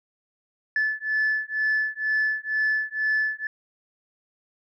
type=beating tone pair; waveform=sine; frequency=1735 / 1737.1 Hz; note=A6 / A6; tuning=-25 / -23 cents; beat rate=2.1 Hz; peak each=-24 dBFS; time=0.76-3.47 s; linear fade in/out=2 ms; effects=tanh soft clip ceiling -17 dBFS